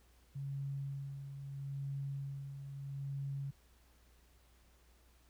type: tone with tremolo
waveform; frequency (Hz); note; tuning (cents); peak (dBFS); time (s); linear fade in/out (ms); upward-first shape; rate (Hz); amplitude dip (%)
sine; 138.59; C#3; 0; -37; 0.35-3.51; 10; sine; 0.77; 55
effects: added 60 Hz sine -65 dBFS peak until 5.29 s + pink hiss -70 dBFS RMS until 5.29 s